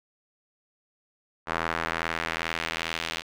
square tone with band-pass filter sweep, 41.2 Hz, E1, in tune, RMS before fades -31 dBFS, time 1.46-3.23 s, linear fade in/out 50 ms, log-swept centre 1300 to 3200 Hz, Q 1.3, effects none

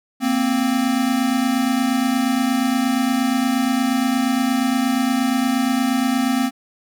square tone pair together, 233.1 / 261.6 Hz, A#3 / C4, 0 / 0 cents, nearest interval major second, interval 200 cents, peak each -22 / -19 dBFS, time 0.2-6.51 s, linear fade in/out 50 ms, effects none

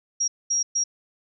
sine tone bursts at uneven times, 5650 Hz, F8, 19 cents sharp, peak -20 dBFS, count 3, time 0.2-0.28 / 0.5-0.63 / 0.75-0.84 s, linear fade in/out 10 ms, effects none

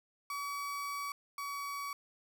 35% pulse tone pair in turn, 1138 / 1133.9 Hz, C#6 / C#6, +45 / +39 cents, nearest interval unison, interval 6 cents, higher first, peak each -35 / -36 dBFS, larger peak first, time 0.3-1.12 / 1.38-1.93 s, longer first, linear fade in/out 2 ms, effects none

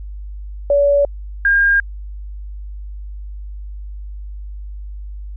sine tone pair in turn, 570 / 1612.2 Hz, C#5 / G6, +48 / +48 cents, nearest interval octave + tritone, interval 1800 cents, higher second, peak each -10 dBFS, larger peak neither, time 0.7-1.05 / 1.45-1.8 s, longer neither, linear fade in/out 2 ms, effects added 50 Hz sine -27 dBFS peak until 5.36 s

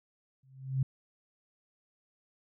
sine tone with exponential growth, 132.9 Hz, C3, 27 cents sharp, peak -23 dBFS, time 0.43-0.83 s, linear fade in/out 5 ms, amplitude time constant 86 ms, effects none

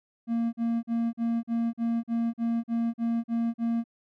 triangle tone bursts, 231.7 Hz, A#3, 10 cents flat, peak -22 dBFS, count 12, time 0.27-3.841 s, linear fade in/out 50 ms, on 260 ms, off 41 ms, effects none

